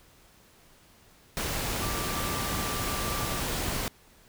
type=tone in noise; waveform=sine; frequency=1174.7 Hz; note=D6; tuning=in tune; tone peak=-37 dBFS; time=1.82-3.4 s; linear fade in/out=0 ms; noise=pink; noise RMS=-31 dBFS; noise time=1.37-3.88 s; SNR=-9 dB; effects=pink hiss -58 dBFS RMS until 4.28 s